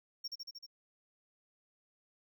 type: tone with echo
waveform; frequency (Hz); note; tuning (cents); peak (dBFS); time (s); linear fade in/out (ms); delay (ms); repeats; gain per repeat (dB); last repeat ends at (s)
triangle; 5520; F8; -21; -36; 0.24-0.28; 10; 77; 5; -2; 0.665
effects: none